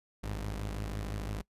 sawtooth tone pair together, 53.19 / 100.4 Hz, G#1 / G2, +42 / +42 cents, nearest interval major seventh, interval 1100 cents, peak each -32 / -37 dBFS, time 0.23-1.42 s, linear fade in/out 10 ms, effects noise-tail reverb RT60 0.1 s tail -22 dB re dry + resampled to 32000 Hz

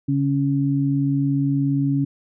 sine tone pair together, 140.6 / 277.8 Hz, C#3 / C#4, +25 / +4 cents, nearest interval octave, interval 1179 cents, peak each -20 dBFS, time 0.08-2.05 s, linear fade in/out 10 ms, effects none

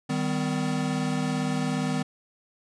square chord, Eb augmented, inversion none, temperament equal with one note detuned, 155.56 / 196 / 253.2 Hz, Eb3 / G3 / B3, 0 / 0 / +43 cents, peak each -30 / -32 / -29 dBFS, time 0.09-2.03 s, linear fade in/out 10 ms, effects resampled to 22050 Hz

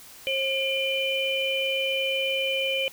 sine tone cluster, 535 / 2394 / 3034 Hz, C5 / D7 / F#7, +38 / +33 / +43 cents, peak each -28 dBFS, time 0.27-2.88 s, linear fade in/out 0 ms, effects white hiss -47 dBFS RMS until 2.92 s

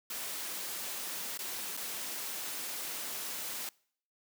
white noise with dropouts, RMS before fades -39 dBFS, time 0.1-3.69 s, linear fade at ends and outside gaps 2 ms, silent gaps 1.375-1.39 / 1.768-1.773 s, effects noise-tail reverb RT60 0.6 s tail -25 dB re dry + high-pass 200 Hz 12 dB/octave

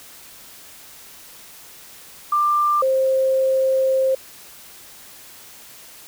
sine tone pair in turn, 1188 / 528.2 Hz, D6 / C5, +20 / +16 cents, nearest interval octave + major second, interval 1404 cents, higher first, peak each -15 dBFS, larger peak neither, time 2.32-2.82 / 2.82-4.15 s, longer second, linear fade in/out 5 ms, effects white hiss -43 dBFS RMS until 6.07 s

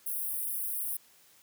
white high-pass noise, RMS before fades -34 dBFS, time 0.06-0.97 s, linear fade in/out 5 ms, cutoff 9200 Hz, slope 96 dB/octave, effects white hiss -61 dBFS RMS until 1.42 s + high-pass 100 Hz 12 dB/octave

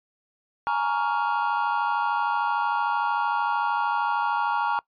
triangle chord, Bb minor seventh, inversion third, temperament just, 839.1 / 932.3 / 1118.8 / 1398.5 Hz, Ab5 / Bb5 / Db6 / F6, +18 / 0 / +16 / +2 cents, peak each -26 / -24 / -28 / -28 dBFS, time 0.67-4.79 s, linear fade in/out 0 ms, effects noise-tail reverb RT60 0.1 s tail -22 dB re dry + resampled to 11025 Hz

